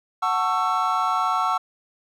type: chord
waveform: triangle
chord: F# minor seventh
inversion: none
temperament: just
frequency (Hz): 740 / 888 / 1110 / 1332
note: F#5 / A5 / C#6 / E6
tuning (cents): 0 / +16 / +2 / +18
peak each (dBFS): -24 / -26 / -23 / -22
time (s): 0.22-1.58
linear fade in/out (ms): 10
effects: none